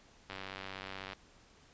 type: click train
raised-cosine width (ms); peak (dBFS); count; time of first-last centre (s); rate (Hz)
0.3; -26; 81; 0.3-1.132; 96.1
effects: pink hiss -62 dBFS RMS until 1.73 s + resampled to 16000 Hz